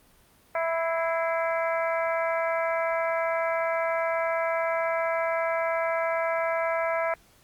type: harmonic tone with a mistuned harmonic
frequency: 329.6 Hz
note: E4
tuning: in tune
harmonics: 2 / 3 / 4 / 5 / 6 / 7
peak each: -26 / -32 / -33 / -35 / -36 / -38 dBFS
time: 0.55-7.14 s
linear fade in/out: 2 ms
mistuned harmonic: 6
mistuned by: +64 cents
effects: pink hiss -59 dBFS RMS until 7.43 s + Opus 32 kbps